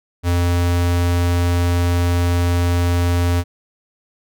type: tone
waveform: square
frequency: 87.31 Hz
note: F2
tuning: in tune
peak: -15 dBFS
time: 0.23-3.44 s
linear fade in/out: 50 ms
effects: none